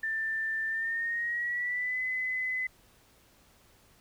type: tone with pitch glide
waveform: sine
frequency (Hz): 1780 to 2021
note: A6 to B6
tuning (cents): +20 to +39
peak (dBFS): -29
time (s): 0.03-2.67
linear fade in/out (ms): 5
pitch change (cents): +219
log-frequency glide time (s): 0.67-2.01
effects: pink hiss -62 dBFS RMS until 4 s